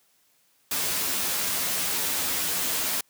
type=noise with comb filter; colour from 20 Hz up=white; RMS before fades=-27 dBFS; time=0.71-3.01 s; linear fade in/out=5 ms; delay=11 ms; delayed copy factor=+0.55; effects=white hiss -65 dBFS RMS until 3.09 s + high-pass 100 Hz 12 dB/octave